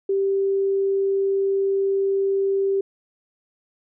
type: tone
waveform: sine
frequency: 391.5 Hz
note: G4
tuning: 2 cents flat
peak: -18 dBFS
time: 0.09-2.81 s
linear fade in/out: 5 ms
effects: none